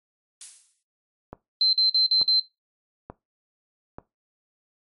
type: noise with exponential decay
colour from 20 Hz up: violet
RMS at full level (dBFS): -31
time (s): 0.41-0.83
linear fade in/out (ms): 2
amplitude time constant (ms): 90
type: click train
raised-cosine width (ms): 1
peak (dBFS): -22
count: 4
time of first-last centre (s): 1.33-3.985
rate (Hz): 1.13
type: tone bursts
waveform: sine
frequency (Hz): 4100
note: C8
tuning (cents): -36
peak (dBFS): -17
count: 5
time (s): 1.61-2.398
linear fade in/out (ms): 2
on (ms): 120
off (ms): 47
effects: noise-tail reverb RT60 0.2 s tail -18 dB re dry + MP3 48 kbps